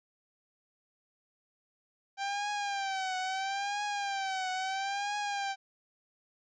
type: tone with vibrato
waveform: sawtooth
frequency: 784 Hz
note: G5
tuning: in tune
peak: -28 dBFS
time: 2.17-5.56 s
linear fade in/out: 50 ms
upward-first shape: triangle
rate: 0.75 Hz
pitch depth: 100 cents each way
effects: resampled to 16000 Hz